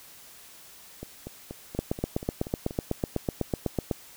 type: two click trains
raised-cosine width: 2 ms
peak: -23 / -12 dBFS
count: 8 / 18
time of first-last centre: 1.03-2.709 / 1.79-3.912 s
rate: 4.17 / 8.01 Hz
effects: white hiss -50 dBFS RMS until 4.16 s